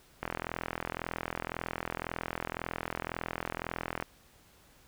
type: click train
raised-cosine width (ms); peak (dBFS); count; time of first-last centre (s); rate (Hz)
0.5; -18; 160; 0.23-4.025; 41.9
effects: pink hiss -61 dBFS RMS until 4.87 s